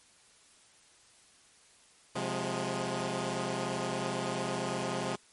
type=chord; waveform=10% pulse; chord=F minor; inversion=second; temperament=equal with one note detuned; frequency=130.81 / 177.36 / 207.7 Hz; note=C3 / F3 / Ab3; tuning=0 / +27 / 0 cents; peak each=-28 dBFS; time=2.15-5.16 s; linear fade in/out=10 ms; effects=white hiss -61 dBFS RMS until 5.32 s + MP3 48 kbps